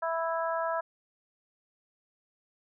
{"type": "harmonic tone", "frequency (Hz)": 329.4, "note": "E4", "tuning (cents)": -1, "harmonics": [2, 3, 4, 5], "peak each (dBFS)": [-31, -33, -35, -39], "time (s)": [0.02, 0.81], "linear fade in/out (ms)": 10, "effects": []}